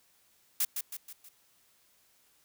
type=noise with echo; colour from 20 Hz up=blue; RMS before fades=-28 dBFS; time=0.6-0.65 s; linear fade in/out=5 ms; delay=160 ms; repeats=4; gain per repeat=-6 dB; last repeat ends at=1.29 s; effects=white hiss -67 dBFS RMS until 2.44 s